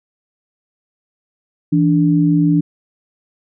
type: tone pair together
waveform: sine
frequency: 165.2 / 291.9 Hz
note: E3 / D4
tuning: +4 / -10 cents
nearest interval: minor seventh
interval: 986 cents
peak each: -13 dBFS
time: 1.72-2.61 s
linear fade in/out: 10 ms
effects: none